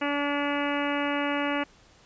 harmonic tone, 287.3 Hz, D4, 38 cents flat, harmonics 1 / 2 / 3 / 4 / 5 / 6 / 7 / 8 / 9 / 10, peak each -29 / -32 / -34 / -35 / -36 / -37 / -37 / -38 / -39 / -39 dBFS, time 0.01-1.64 s, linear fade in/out 10 ms, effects pink hiss -57 dBFS RMS until 2.05 s + resampled to 16000 Hz

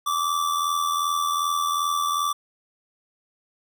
square tone with amplitude modulation, 1164 Hz, D6, 16 cents flat, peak -20 dBFS, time 0.06-2.33 s, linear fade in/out 10 ms, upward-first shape sine, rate 82.6 Hz, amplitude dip 55%, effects none

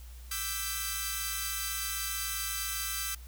5% pulse chord, E minor seventh, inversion third, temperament equal with one note detuned, 1174.7 / 1318.5 / 1568 / 1991.6 Hz, D6 / E6 / G6 / B6, 0 / 0 / 0 / +14 cents, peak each -29 / -26 / -26 / -28 dBFS, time 0.31-3.15 s, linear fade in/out 5 ms, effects added 60 Hz sine -44 dBFS peak until 3.27 s + white hiss -57 dBFS RMS until 3.27 s

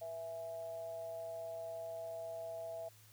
sine tone with amplitude modulation, 659.3 Hz, E5, in tune, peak -39 dBFS, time 0.01-2.89 s, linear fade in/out 10 ms, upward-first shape sine, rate 175 Hz, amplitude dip 55%, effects added 107 Hz sine -63 dBFS peak until 3.12 s + white hiss -64 dBFS RMS until 3.12 s

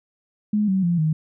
sine tone with pitch steps, 210 / 190.36 / 172.55 / 156.42 Hz, G#3 / F#3 / F3 / D#3, +19 / +49 / -21 / +10 cents, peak -17 dBFS, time 0.53-1.13 s, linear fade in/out 5 ms, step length 150 ms, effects none

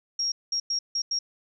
sine tone bursts at uneven times, 5588 Hz, F8, in tune, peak -24 dBFS, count 5, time 0.19-0.32 / 0.52-0.6 / 0.7-0.79 / 0.95-1.02 / 1.11-1.19 s, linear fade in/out 5 ms, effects none

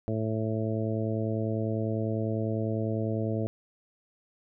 harmonic tone, 110 Hz, A2, in tune, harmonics 1 / 2 / 3 / 4 / 5 / 6, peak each -30 / -33 / -35 / -36 / -37 / -38 dBFS, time 0.08-3.47 s, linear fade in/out 0 ms, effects none

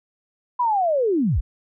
sine linear sweep, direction down, 1008 to 30.27 Hz, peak -17 dBFS, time 0.59-1.41 s, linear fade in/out 10 ms, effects none

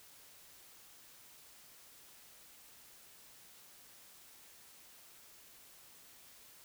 silence, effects white hiss -59 dBFS RMS until 6.64 s

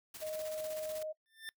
white noise with tremolo, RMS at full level -47 dBFS, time 0.14-1.03 s, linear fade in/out 5 ms, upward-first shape square, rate 16 Hz, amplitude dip 50%
sine tone with vibrato, 622.3 Hz, D#5, in tune, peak -37 dBFS, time 0.21-1.13 s, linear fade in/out 20 ms, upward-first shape sine, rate 20 Hz, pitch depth 8 cents each way
25% pulse tone with exponential growth, 1784 Hz, A6, 23 cents sharp, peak -35 dBFS, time 1.26-1.49 s, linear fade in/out 0 ms, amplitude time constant 48 ms
effects noise-tail reverb RT60 0.1 s tail -23 dB re dry

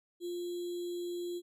sine tone with sample-and-hold, 350.4 Hz, F4, 6 cents sharp, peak -35 dBFS, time 0.2-1.42 s, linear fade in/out 50 ms, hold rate 3675 Hz, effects resampled to 32000 Hz

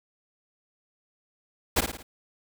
pink noise with echo, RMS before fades -22 dBFS, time 1.76-1.81 s, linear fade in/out 10 ms, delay 55 ms, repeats 4, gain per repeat -6 dB, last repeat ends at 2.03 s, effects none

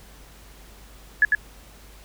sine tone with echo, 1701 Hz, G#6, 41 cents sharp, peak -12 dBFS, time 1.22-1.25 s, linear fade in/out 2 ms, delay 100 ms, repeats 1, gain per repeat -3 dB, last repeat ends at 1.35 s, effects added 50 Hz sine -47 dBFS peak until 2.04 s + pink hiss -50 dBFS RMS until 2.04 s

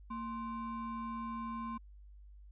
triangle ring-modulated tone, 639 Hz, D#5, 46 cents sharp, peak -33 dBFS, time 0.1-1.78 s, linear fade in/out 10 ms, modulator 410 Hz, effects added 50 Hz sine -52 dBFS peak until 2.51 s + resampled to 8000 Hz

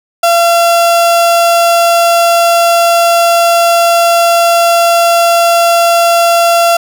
35% pulse tone, 682 Hz, F5, 41 cents flat, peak -4 dBFS, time 0.23-6.77 s, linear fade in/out 5 ms, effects none

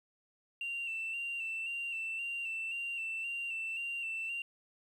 sine tone with vibrato, 2721 Hz, F7, 46 cents flat, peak -34 dBFS, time 0.61-4.42 s, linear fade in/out 2 ms, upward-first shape square, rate 1.9 Hz, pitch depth 31 cents each way, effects tanh soft clip ceiling -32 dBFS + 11-bit

